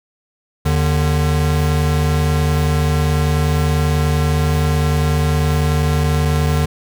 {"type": "tone pair together", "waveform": "square", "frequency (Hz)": [79.6, 149.83], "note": ["D#2", "D3"], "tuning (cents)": [40, 35], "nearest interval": "major seventh", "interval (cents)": 1095, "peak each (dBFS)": -17, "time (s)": [0.65, 6.66], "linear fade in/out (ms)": 10, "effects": []}